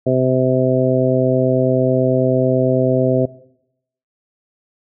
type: harmonic tone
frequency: 129.1 Hz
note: C3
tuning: 23 cents flat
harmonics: 1 / 2 / 3 / 4 / 5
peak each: -19 / -19 / -19 / -19 / -19 dBFS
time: 0.06-3.26 s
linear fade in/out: 10 ms
effects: noise-tail reverb RT60 0.8 s tail -19 dB re dry